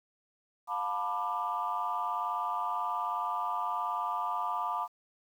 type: chord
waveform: sine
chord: B half-diminished seventh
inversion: second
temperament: just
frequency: 711.2 / 889 / 987.8 / 1185.3 Hz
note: F5 / A5 / B5 / D6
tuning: +31 / +18 / 0 / +16 cents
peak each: -37 / -36 / -34 / -34 dBFS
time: 0.67-4.88 s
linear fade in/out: 50 ms
effects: tanh soft clip ceiling -22 dBFS + 10-bit